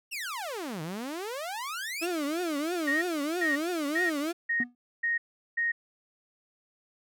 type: exponential two-way sweep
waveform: sawtooth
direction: down then up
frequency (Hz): 2890 to 150 to 2890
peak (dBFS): -30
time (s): 0.11-2.07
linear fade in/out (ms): 20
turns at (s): 0.82
type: tone with vibrato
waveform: 35% pulse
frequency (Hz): 319.1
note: D#4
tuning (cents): +44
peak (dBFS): -27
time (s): 2.01-4.33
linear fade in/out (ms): 20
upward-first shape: triangle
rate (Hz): 3.1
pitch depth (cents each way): 250
type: tone bursts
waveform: sine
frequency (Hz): 1864.7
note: A#6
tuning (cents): 0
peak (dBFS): -25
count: 6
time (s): 2.87-5.72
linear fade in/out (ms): 10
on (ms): 150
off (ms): 390
type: tone with exponential decay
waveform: triangle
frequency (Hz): 243.8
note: B3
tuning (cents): -22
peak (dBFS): -25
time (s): 4.6-4.75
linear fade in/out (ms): 2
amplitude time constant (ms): 31
effects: none